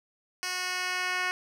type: tone with band-pass filter sweep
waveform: 10% pulse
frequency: 365 Hz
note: F#4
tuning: 24 cents flat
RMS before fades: -31 dBFS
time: 0.43-1.31 s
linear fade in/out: 0 ms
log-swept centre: 4700 to 2300 Hz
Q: 0.91
effects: none